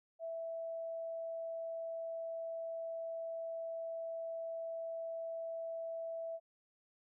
sine tone, 659.3 Hz, E5, in tune, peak -39 dBFS, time 0.19-6.4 s, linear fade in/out 50 ms, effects none

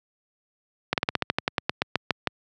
slowing click train, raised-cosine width 0.3 ms, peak -5 dBFS, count 15, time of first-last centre 0.93-2.273 s, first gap 48 ms, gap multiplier 1.1, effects high-pass 100 Hz 12 dB/octave

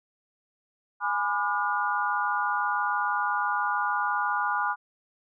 sine chord, G# diminished seventh, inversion none, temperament just, 830.6 / 996.7 / 1196.1 / 1435.3 Hz, G#5 / B5 / D6 / F6, 0 / +16 / +31 / +47 cents, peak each -30 / -30 / -30 / -29 dBFS, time 1-4.76 s, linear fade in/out 50 ms, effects none

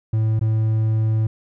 triangle tone with dropouts, 110 Hz, A2, in tune, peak -14 dBFS, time 0.13-1.27 s, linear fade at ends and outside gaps 5 ms, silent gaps 0.394-0.411 s, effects none

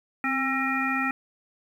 harmonic tone with a mistuned harmonic, 268.6 Hz, C4, 46 cents sharp, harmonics 1 / 3 / 5 / 7 / 9, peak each -29 / -33 / -29 / -29 / -31 dBFS, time 0.24-1.11 s, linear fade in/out 2 ms, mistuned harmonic 1, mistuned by -37 cents, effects 9-bit

